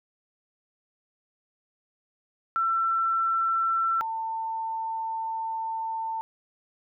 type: tone pair in turn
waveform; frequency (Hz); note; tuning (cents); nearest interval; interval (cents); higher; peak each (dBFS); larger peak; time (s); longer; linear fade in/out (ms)
sine; 1343 / 896.3; E6 / A5; +32 / +32; perfect fifth; 700; first; -22 / -28; first; 2.56-4.01 / 4.01-6.21; second; 0
effects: none